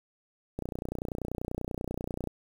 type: click train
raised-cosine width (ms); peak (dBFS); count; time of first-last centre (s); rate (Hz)
2; -20; 52; 0.59-2.273; 30.3
effects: 8-bit